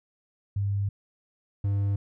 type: tone pair in turn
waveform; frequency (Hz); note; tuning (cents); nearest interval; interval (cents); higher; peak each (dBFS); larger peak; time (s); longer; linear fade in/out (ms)
sine / triangle; 100 / 100; G2 / G2; +35 / +35; unison; 0; neither; -24 / -21; second; 0.56-0.89 / 1.64-1.96; first; 5
effects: none